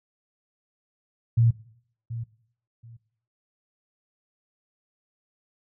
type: tone with echo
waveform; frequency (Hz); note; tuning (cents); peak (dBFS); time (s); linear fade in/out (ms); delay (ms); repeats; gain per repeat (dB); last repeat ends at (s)
sine; 115.9; A#2; -10; -16; 1.37-1.51; 10; 730; 2; -14; 2.97
effects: noise-tail reverb RT60 0.6 s tail -18 dB re dry